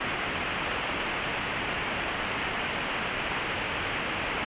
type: low-pass noise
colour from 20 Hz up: white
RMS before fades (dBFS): -31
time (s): 0-4.45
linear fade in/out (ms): 10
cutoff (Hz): 3000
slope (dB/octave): 48
effects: resampled to 8000 Hz